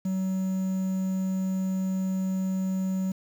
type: tone with quantisation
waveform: triangle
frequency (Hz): 188.8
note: F#3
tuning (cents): +35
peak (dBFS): -23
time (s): 0.05-3.12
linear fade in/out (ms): 5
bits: 8
effects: none